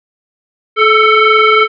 sine tone with frequency modulation, 454.3 Hz, A#4, 45 cents flat, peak -5 dBFS, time 0.76-1.68 s, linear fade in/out 50 ms, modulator 886 Hz, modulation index 2.4, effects none

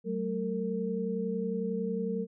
sine tone cluster, 188.6 / 219.6 / 456.6 Hz, F#3 / A3 / A#4, +33 / -3 / -36 cents, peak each -33 / -36 / -33 dBFS, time 0.04-2.27 s, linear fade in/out 50 ms, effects none

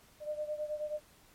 sine beating tone pair, 601 / 610.4 Hz, D5 / D#5, +40 / -33 cents, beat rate 9.4 Hz, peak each -36 / -40 dBFS, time 0.2-1.01 s, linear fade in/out 50 ms, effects pink hiss -62 dBFS RMS until 1.34 s + MP3 64 kbps

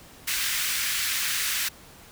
pink high-pass noise, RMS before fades -27 dBFS, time 0.27-1.69 s, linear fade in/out 10 ms, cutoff 1600 Hz, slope 24 dB/octave, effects pink hiss -49 dBFS RMS until 2.11 s

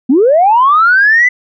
sine linear sweep, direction up, 233.1 to 2027 Hz, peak -4 dBFS, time 0.09-1.29 s, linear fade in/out 10 ms, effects tanh soft clip ceiling 0 dBFS

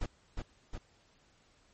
brown noise with echo, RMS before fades -33 dBFS, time 0.01-0.06 s, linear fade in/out 5 ms, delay 360 ms, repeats 2, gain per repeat -3 dB, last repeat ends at 0.78 s, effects pink hiss -67 dBFS RMS until 1.73 s + MP3 32 kbps

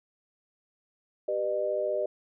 sine chord, G augmented, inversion none, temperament equal with one note detuned, 392 / 493.9 / 607.7 Hz, G4 / B4 / D#5, 0 / 0 / -41 cents, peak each -33 / -33 / -28 dBFS, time 1.28-2.06 s, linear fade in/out 5 ms, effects none

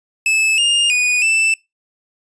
45% pulse tone with pitch steps, 2611 / 2823 / 2469 / 2649 Hz, E7 / F7 / D#7 / E7, -17 / +18 / -14 / +8 cents, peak -12 dBFS, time 0.26-1.54 s, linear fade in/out 2 ms, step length 320 ms, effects noise-tail reverb RT60 0.2 s tail -23 dB re dry + resampled to 22050 Hz

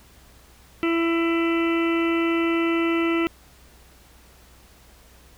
harmonic tone, 333.6 Hz, E4, 21 cents sharp, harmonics 1 / 2 / 3 / 4 / 6 / 7 / 8 / 9, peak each -20 / -35 / -37 / -30 / -32 / -35 / -33 / -38 dBFS, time 0.83-3.27 s, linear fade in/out 0 ms, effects added 62 Hz sine -53 dBFS peak until 5.37 s + pink hiss -53 dBFS RMS until 5.37 s

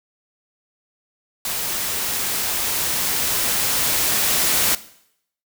white noise with level ramp, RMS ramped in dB -25 to -18 dBFS, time 1.45-4.75 s, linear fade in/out 2 ms, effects noise-tail reverb RT60 0.7 s tail -17 dB re dry

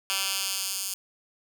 10% pulse tone with high-pass filter sweep, 193.8 Hz, G3, 20 cents flat, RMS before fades -30 dBFS, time 0.1-0.94 s, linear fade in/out 0 ms, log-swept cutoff 2500 to 6600 Hz, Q 0.81, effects none

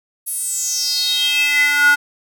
square tone with high-pass filter sweep, 290 Hz, D4, 22 cents flat, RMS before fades -17 dBFS, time 0.26-1.96 s, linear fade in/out 20 ms, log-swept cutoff 11000 to 1300 Hz, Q 6.9, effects none

